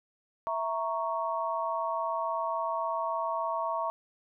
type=chord; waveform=sine; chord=A# diminished; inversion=second; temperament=equal; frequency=659.3 / 932.3 / 1108.7 Hz; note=E5 / A#5 / C#6; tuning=0 / 0 / 0 cents; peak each=-33 dBFS; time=0.47-3.9 s; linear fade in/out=0 ms; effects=none